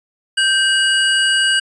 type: tone pair together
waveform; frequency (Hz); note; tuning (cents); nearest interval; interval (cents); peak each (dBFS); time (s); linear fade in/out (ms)
square; 1568 / 2904; G6 / F#7; 0 / -33; major seventh; 1067; -16; 0.37-1.6; 10
effects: resampled to 22050 Hz